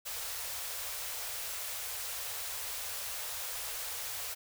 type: band-stop noise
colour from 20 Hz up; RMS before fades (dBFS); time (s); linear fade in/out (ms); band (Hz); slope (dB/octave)
white; -39; 0.05-4.35; 20; 110 to 440; 96
effects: none